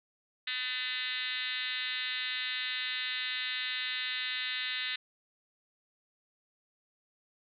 sine tone with frequency modulation, 2800 Hz, F7, 4 cents sharp, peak -32 dBFS, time 0.47-4.96 s, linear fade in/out 5 ms, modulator 257 Hz, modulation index 4.7, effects none

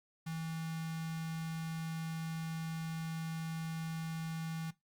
square tone with notch filter, 162.3 Hz, E3, 27 cents flat, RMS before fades -40 dBFS, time 0.26-4.71 s, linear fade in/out 10 ms, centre 470 Hz, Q 1.1, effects noise-tail reverb RT60 0.2 s tail -20 dB re dry + Opus 48 kbps

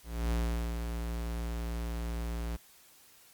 square tone with ADSR envelope, 57.9 Hz, A#1, 11 cents flat, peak -28 dBFS, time 0.03-2.57 s, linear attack 280 ms, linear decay 420 ms, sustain -6 dB, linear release 15 ms, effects white hiss -59 dBFS RMS until 3.33 s + Opus 48 kbps

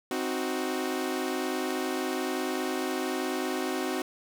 sawtooth chord, C diminished, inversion none, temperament equal, 261.6 / 311.1 / 370 Hz, C4 / Eb4 / Gb4, 0 / 0 / 0 cents, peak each -29 / -31 / -28 dBFS, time 0.11-4.02 s, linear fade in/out 2 ms, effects none

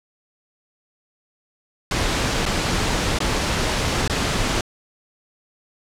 pink noise with dropouts, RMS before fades -21 dBFS, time 1.91-4.61 s, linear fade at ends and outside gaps 2 ms, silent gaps 2.455-2.461 / 3.188-3.203 / 4.078-4.097 s, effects low-pass 7000 Hz 12 dB/octave

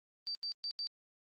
sine tone bursts at uneven times, 4650 Hz, D8, 18 cents flat, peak -36 dBFS, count 4, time 0.27-0.35 / 0.43-0.52 / 0.64-0.71 / 0.79-0.87 s, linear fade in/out 0 ms, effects Opus 32 kbps

